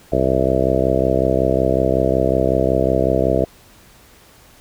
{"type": "harmonic tone", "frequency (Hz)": 65.41, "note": "C2", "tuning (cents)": 0, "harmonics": [1, 2, 3, 4, 5, 6, 7, 8, 9, 10], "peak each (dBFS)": [-24, -24, -26, -25, -23, -23, -22, -24, -22, -21], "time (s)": [0.12, 3.45], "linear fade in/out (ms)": 5, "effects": ["pink hiss -48 dBFS RMS until 4.6 s"]}